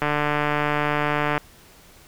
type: click train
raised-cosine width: 0.5 ms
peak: -7 dBFS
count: 202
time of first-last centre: 0.02-1.378 s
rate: 148 Hz
effects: pink hiss -50 dBFS RMS until 2.07 s